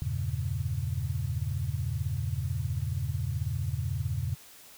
sine chord, E diminished seventh, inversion none, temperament equal, 82.41 / 98 / 116.54 / 138.59 Hz, E2 / G2 / Bb2 / Db3, 0 / 0 / 0 / 0 cents, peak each -34 dBFS, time 0.02-4.35 s, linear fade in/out 0 ms, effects white hiss -52 dBFS RMS until 4.77 s

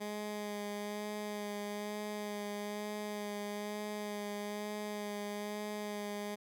15% pulse tone with vibrato, 207.7 Hz, G#3, in tune, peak -32 dBFS, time 0-6.36 s, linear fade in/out 20 ms, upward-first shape sine, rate 1.1 Hz, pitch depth 17 cents each way, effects none

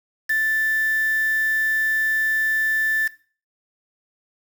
sine tone with quantisation, 1760 Hz, A6, in tune, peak -18 dBFS, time 0.29-3.08 s, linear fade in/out 10 ms, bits 5, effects noise-tail reverb RT60 0.4 s tail -18 dB re dry

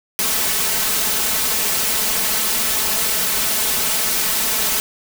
white noise with comb filter, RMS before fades -19 dBFS, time 0.19-4.8 s, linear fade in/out 0 ms, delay 4.6 ms, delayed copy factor +0.65, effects none

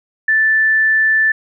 sine tone, 1760 Hz, A6, in tune, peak -10 dBFS, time 0.28-1.32 s, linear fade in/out 5 ms, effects none

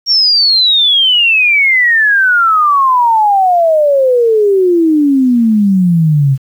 sine exponential sweep, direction down, 5610 to 130.81 Hz, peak -6 dBFS, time 0.06-6.38 s, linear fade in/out 50 ms, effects 7-bit

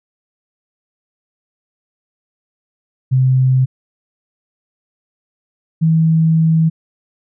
sine tone pair in turn, 130 / 161.37 Hz, C3 / E3, -11 / -37 cents, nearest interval major third, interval 374 cents, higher second, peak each -9 dBFS, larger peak neither, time 3.11-3.66 / 5.81-6.7 s, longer second, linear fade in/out 20 ms, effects none

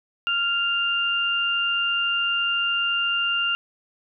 sine tone pair together, 1394.8 / 2794 Hz, F6 / F7, -3 / 0 cents, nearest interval octave, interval 1203 cents, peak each -25 / -22 dBFS, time 0.27-3.55 s, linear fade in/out 0 ms, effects none

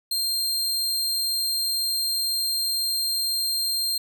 sawtooth tone, 4186 Hz, C8, in tune, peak -20 dBFS, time 0.11-3.98 s, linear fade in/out 5 ms, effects none

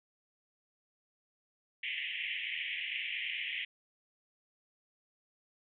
pink band-pass noise, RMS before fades -38 dBFS, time 1.83-3.65 s, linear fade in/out 5 ms, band 1900 to 3200 Hz, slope 96 dB/octave, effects none

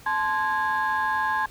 sine tone cluster, 866 / 1042 / 1648 Hz, A5 / C6 / G#6, -28 / -7 / -14 cents, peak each -25 dBFS, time 0.06-1.46 s, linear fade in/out 5 ms, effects tanh soft clip ceiling -17 dBFS + pink hiss -49 dBFS RMS until 1.5 s

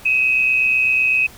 sine tone pair together, 2536 / 2664 Hz, D#7 / E7, +32 / +18 cents, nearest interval minor second, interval 86 cents, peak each -14 / -22 dBFS, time 0.05-1.27 s, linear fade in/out 10 ms, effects pink hiss -42 dBFS RMS until 1.37 s

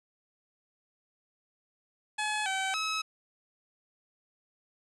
15% pulse tone with pitch steps, 850 / 767 / 1287 Hz, G#5 / G5 / E6, +40 / -38 / -42 cents, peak -23 dBFS, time 2.18-3.02 s, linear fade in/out 10 ms, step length 280 ms, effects resampled to 24000 Hz + 10-bit

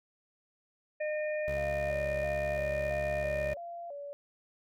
harmonic tone, 609 Hz, D#5, 37 cents flat, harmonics 1 / 3 / 4, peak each -31 / -41 / -43 dBFS, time 1-3.54 s, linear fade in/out 10 ms
25% pulse tone, 69.3 Hz, C#2, in tune, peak -34 dBFS, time 1.48-3.54 s, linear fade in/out 0 ms
sine tone with vibrato, 627 Hz, D#5, 13 cents sharp, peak -39 dBFS, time 1.57-4.13 s, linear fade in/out 0 ms, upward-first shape square, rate 1.5 Hz, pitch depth 160 cents each way
effects none

